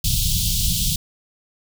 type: band-stop noise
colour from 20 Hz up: pink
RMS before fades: -20 dBFS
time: 0.04-0.96 s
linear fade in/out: 5 ms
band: 180 to 3100 Hz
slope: 48 dB/octave
effects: none